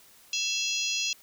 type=harmonic tone with a mistuned harmonic; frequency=830.6 Hz; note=G#5; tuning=in tune; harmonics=3 / 4 / 5 / 6 / 7 / 8; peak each=-32 / -33 / -34 / -35 / -35 / -36 dBFS; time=0.33-1.13 s; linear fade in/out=2 ms; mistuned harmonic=3; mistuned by=+120 cents; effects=white hiss -56 dBFS RMS until 1.22 s